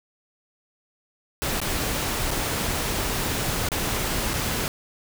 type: noise with dropouts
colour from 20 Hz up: pink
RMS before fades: -26 dBFS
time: 1.42-4.68 s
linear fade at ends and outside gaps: 0 ms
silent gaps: 1.602-1.616 / 2.307-2.313 / 3.687-3.718 / 4.335-4.339 s
effects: none